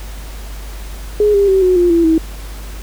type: tone with pitch steps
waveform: sine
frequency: 418 / 400.3 / 383.3 / 367.1 / 351.5 / 336.6 / 322.3 Hz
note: G#4 / G4 / G4 / F#4 / F4 / E4 / E4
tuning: +11 / +36 / -39 / -14 / +11 / +36 / -39 cents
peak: -8 dBFS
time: 1.2-2.18 s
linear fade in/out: 2 ms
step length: 140 ms
effects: added 50 Hz sine -26 dBFS peak until 2.82 s + pink hiss -36 dBFS RMS until 2.82 s